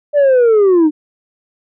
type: linear sweep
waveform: sine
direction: down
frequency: 595 to 294.5 Hz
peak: -4 dBFS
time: 0.13-0.91 s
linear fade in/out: 50 ms
effects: tanh soft clip ceiling -6 dBFS